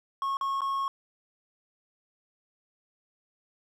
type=tone with dropouts; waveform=triangle; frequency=1093 Hz; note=C#6; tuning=25 cents flat; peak=-25 dBFS; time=0.22-0.88 s; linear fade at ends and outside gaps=1 ms; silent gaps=0.37-0.411 / 0.607-0.617 s; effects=none